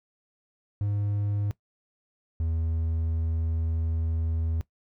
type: tone pair in turn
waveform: triangle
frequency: 102.4 / 81.29 Hz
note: G#2 / E2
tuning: -24 / -24 cents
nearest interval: major third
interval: 400 cents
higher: first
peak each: -23 dBFS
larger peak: neither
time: 0.81-1.51 / 2.4-4.61 s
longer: second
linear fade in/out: 0 ms
effects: noise-tail reverb RT60 0.1 s tail -18 dB re dry